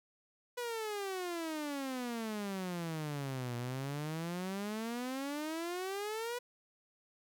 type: exponential two-way sweep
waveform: sawtooth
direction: down then up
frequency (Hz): 493.9 to 118.9 to 493.9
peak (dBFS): -33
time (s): 0.57-6.39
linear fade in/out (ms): 10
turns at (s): 3.56
effects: none